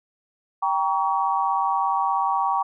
sine chord, G diminished, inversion none, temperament just, 784 / 940.8 / 1128.9 Hz, G5 / Bb5 / Db6, 0 / +16 / +31 cents, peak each -24 dBFS, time 0.62-2.63 s, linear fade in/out 10 ms, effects none

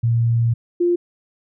sine tone pair in turn, 116.54 / 349.2 Hz, A#2 / F4, 0 / 0 cents, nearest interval octave + perfect fifth, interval 1900 cents, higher second, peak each -14 dBFS, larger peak neither, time 0.03-0.54 / 0.8-0.96 s, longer first, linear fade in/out 10 ms, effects none

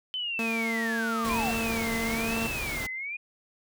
sine linear sweep, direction down, 3071 to 698.5 Hz, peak -29 dBFS, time 0.14-1.51 s, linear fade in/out 0 ms
sawtooth tone, 227.1 Hz, A#3, 45 cents flat, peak -25 dBFS, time 0.39-2.47 s, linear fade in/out 2 ms
pink noise, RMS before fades -35 dBFS, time 1.24-2.87 s, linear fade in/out 10 ms
sine tone with vibrato, 2341 Hz, D7, 6 cents flat, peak -32 dBFS, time 1.29-3.17 s, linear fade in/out 10 ms, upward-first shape sine, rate 1.1 Hz, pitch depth 240 cents each way
effects none

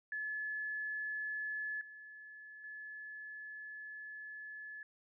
sine tone with level steps, 1717 Hz, A6, 43 cents flat, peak -37 / -50 / -45 dBFS, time 0.12-4.83 s, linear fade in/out 2 ms, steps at 1.81 / 2.64 s, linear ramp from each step 2 ms, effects none

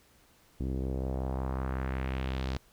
sawtooth tone with low-pass filter sweep, 65.41 Hz, C2, in tune, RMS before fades -33 dBFS, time 0.6-2.57 s, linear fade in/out 0 ms, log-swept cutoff 300 to 4800 Hz, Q 1.7, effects pink hiss -63 dBFS RMS until 2.72 s

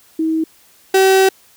sine / 35% pulse tone pair in turn, 320 / 382.6 Hz, D#4 / G4, +49 / -42 cents, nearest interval minor third, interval 309 cents, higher second, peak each -14 / -7 dBFS, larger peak second, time 0.19-0.44 / 0.94-1.29 s, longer second, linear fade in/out 5 ms, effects white hiss -50 dBFS RMS until 1.56 s

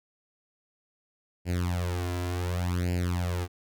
sawtooth tone with flanger, 88.7 Hz, F2, 27 cents sharp, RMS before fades -29 dBFS, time 1.45-3.48 s, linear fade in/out 50 ms, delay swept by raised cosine 0.41 to 3.01 ms, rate 0.68 Hz, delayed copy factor +0.9, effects none

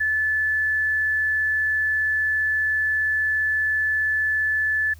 sine tone, 1737 Hz, A6, 23 cents flat, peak -19 dBFS, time 0-4.94 s, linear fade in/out 10 ms, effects added 78 Hz sine -42 dBFS peak until 4.99 s + white hiss -56 dBFS RMS until 4.99 s

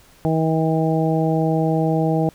harmonic tone, 160 Hz, D#3, 49 cents sharp, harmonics 1 / 2 / 3 / 4 / 5, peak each -19 / -22 / -24 / -25 / -26 dBFS, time 0.25-2.29 s, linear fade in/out 0 ms, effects pink hiss -51 dBFS RMS until 2.34 s

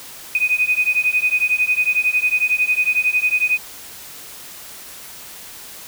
sine beating tone pair, 2489 / 2500 Hz, D#7 / D#7, 0 / +8 cents, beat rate 11 Hz, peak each -18 dBFS, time 0.35-3.58 s, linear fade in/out 2 ms, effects white hiss -37 dBFS RMS until 5.87 s

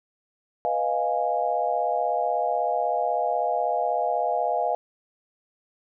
sine chord, F half-diminished seventh, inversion second, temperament equal, 493.9 / 622.3 / 698.5 / 830.6 Hz, Cb5 / Eb5 / F5 / Ab5, 0 / 0 / 0 / 0 cents, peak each -30 / -28 / -25 / -28 dBFS, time 0.65-4.75 s, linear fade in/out 0 ms, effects none

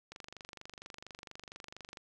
click train, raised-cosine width 0.2 ms, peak -29 dBFS, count 46, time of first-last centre 0.12-1.972 s, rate 24.3 Hz, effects none

